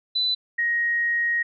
sine tone pair in turn, 3995 / 1880.1 Hz, B7 / A#6, +19 / +14 cents, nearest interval octave + minor second, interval 1305 cents, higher first, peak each -20 dBFS, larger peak neither, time 0.15-0.35 / 0.58-1.43 s, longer second, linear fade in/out 10 ms, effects none

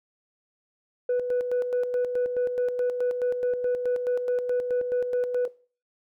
sine tone with tremolo, 493.9 Hz, B4, in tune, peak -19 dBFS, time 1.09-5.48 s, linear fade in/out 5 ms, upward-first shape square, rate 4.7 Hz, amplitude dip 55%, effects noise-tail reverb RT60 0.4 s tail -21 dB re dry + tanh soft clip ceiling -20 dBFS

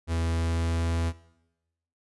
45% pulse tone with pitch glide, 82.8 to 83.33 Hz, E2 to E2, +8 to +19 cents, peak -25 dBFS, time 0.07-1.13 s, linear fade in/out 50 ms, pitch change +11 cents, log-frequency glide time 0.29-0.87 s, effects noise-tail reverb RT60 0.9 s tail -19 dB re dry + resampled to 24000 Hz

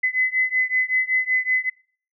sine beating tone pair, 2022 / 2027.3 Hz, B6 / B6, +40 / +45 cents, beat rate 5.3 Hz, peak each -21 / -22 dBFS, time 0.03-1.7 s, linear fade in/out 10 ms, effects noise-tail reverb RT60 0.5 s tail -25 dB re dry

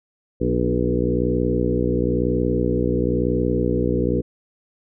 harmonic tone with a mistuned harmonic, 61 Hz, B1, 21 cents flat, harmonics 1 / 2 / 3 / 4 / 5 / 6 / 7 / 8, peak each -26 / -26 / -26 / -26 / -26 / -26 / -26 / -26 dBFS, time 0.4-4.22 s, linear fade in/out 20 ms, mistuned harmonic 5, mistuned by -28 cents, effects none

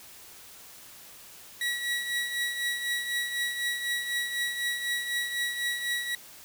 30% pulse tone with tremolo, 1928 Hz, B6, 42 cents flat, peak -23 dBFS, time 1.61-6.15 s, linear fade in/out 2 ms, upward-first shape triangle, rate 4 Hz, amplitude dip 60%, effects white hiss -49 dBFS RMS until 6.44 s

